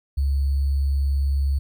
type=tone with sample-and-hold; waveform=sine; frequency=69.3 Hz; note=C#2; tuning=in tune; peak=-18 dBFS; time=0.17-1.59 s; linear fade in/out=10 ms; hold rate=4410 Hz; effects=none